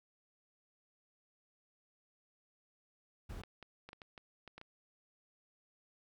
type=noise; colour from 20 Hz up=brown; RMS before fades=-45 dBFS; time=3.29-3.42 s; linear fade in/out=10 ms
type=clicks; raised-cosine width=0.3 ms; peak=-34 dBFS; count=9; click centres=3.436 / 3.627 / 3.89 / 3.931 / 4.018 / 4.178 / 4.477 / 4.58 / 4.614 s
effects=none